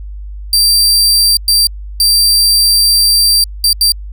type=tone bursts at uneven times; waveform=sawtooth; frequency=4699 Hz; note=D8; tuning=in tune; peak=-4 dBFS; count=5; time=0.53-1.37 / 1.48-1.67 / 2-3.44 / 3.64-3.73 / 3.81-3.92 s; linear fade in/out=2 ms; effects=added 50 Hz sine -23 dBFS peak until 4.12 s